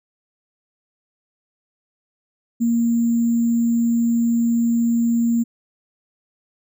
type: tone with sample-and-hold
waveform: sine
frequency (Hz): 233.1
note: A#3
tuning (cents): 0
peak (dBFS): -15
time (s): 2.6-5.44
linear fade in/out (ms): 20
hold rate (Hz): 7350
effects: none